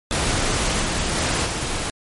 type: noise with level steps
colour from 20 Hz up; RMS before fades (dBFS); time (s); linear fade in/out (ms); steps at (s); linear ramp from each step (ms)
pink; -21 / -23 / -21 / -25; 0.11-1.9; 0; 0.81 / 1.14 / 1.45; 20
effects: MP3 48 kbps